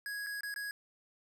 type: tone with dropouts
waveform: square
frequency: 1661.2 Hz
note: G#6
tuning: in tune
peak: -38 dBFS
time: 0.06-0.71 s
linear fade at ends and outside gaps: 1 ms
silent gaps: 0.264-0.268 / 0.408-0.433 / 0.541-0.561 s
effects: none